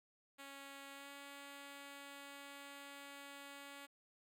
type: tone with pitch glide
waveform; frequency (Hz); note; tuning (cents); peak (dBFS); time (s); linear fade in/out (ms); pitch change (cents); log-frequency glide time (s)
5% pulse; 277.2 to 281.2; C#4 to C#4; 0 to +25; -40; 0.38-3.87; 20; +25; 0.94-1.09
effects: none